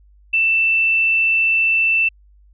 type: tone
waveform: sine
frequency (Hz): 2665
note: E7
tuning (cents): +18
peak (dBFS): -13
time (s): 0.33-2.09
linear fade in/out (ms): 10
effects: added 50 Hz sine -47 dBFS peak until 2.53 s